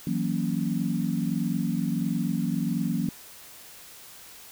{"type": "chord", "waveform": "sine", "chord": "F# dominant seventh", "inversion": "third", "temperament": "equal with one note detuned", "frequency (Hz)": [163.49, 185, 233.1, 277.2], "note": ["E3", "F#3", "A#3", "C#4"], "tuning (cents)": [-14, 0, 0, 0], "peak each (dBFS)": [-30, -29, -29, -32], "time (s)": [0.07, 3.09], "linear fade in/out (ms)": 2, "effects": ["white hiss -47 dBFS RMS until 4.51 s"]}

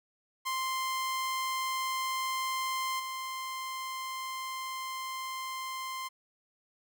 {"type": "tone with level steps", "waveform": "sawtooth", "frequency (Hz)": 1046.5, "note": "C6", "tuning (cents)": 0, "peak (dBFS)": [-27, -32], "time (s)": [0.45, 6.09], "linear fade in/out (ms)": 20, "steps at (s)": 2.99, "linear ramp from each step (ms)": 10, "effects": []}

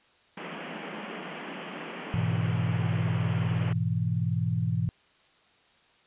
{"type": "band-pass noise", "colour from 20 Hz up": "pink", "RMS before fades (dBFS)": -39, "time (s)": [0.37, 3.73], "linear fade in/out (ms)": 5, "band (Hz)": [160, 3200], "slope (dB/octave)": 96}
{"type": "chord", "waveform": "sine", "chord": "E major", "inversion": "first", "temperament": "equal", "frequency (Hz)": [103.83, 123.47, 164.81], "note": ["G#2", "B2", "E3"], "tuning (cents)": [0, 0, 0], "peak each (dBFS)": -29, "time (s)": [2.14, 4.89], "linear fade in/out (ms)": 0}
{"effects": ["white hiss -62 dBFS RMS until 6.06 s", "resampled to 8000 Hz"]}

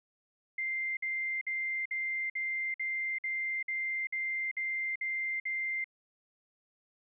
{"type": "tone bursts", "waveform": "sine", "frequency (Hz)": 2093, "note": "C7", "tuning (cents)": 0, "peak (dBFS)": -31, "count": 12, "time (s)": [0.58, 5.843], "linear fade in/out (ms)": 5, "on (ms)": 390, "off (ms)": 53, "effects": []}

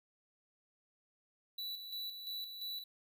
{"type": "tone with tremolo", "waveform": "square", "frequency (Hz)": 3951, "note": "B7", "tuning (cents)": 0, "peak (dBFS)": -40, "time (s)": [1.58, 2.84], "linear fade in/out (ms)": 5, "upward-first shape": "square", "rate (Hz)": 2.9, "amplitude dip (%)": 50, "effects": []}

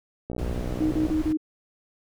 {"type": "click train", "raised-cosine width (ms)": 2, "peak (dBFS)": -19, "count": 50, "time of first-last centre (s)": [0.3, 1.101], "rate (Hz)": 61.2}
{"type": "noise", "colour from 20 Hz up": "brown", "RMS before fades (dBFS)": -32, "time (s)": [0.38, 1.33], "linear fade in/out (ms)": 10}
{"type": "tone bursts", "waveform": "sine", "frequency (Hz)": 311.1, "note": "D#4", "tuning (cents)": 0, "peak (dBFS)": -21, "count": 4, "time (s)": [0.8, 1.373], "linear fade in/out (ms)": 10, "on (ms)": 120, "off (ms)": 31}
{"effects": []}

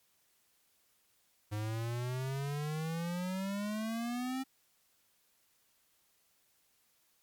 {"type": "exponential sweep", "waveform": "square", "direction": "up", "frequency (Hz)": [103.9, 267], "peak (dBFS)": -35, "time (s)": [1.51, 4.44], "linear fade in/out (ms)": 20, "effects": ["white hiss -72 dBFS RMS until 7.22 s", "MP3 96 kbps"]}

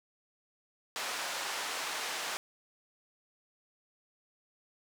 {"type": "band-pass noise", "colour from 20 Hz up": "pink", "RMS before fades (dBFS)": -37, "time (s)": [0.96, 2.37], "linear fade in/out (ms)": 0, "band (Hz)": [750, 7900], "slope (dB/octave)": 12, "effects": []}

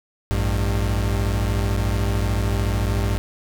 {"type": "tone pair together", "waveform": "40% pulse", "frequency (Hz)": [56.43, 99.3], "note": ["A1", "G2"], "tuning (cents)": [44, 23], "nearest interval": "minor seventh", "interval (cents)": 979, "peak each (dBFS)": -21, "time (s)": [0.31, 3.18], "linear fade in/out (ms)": 0, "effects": []}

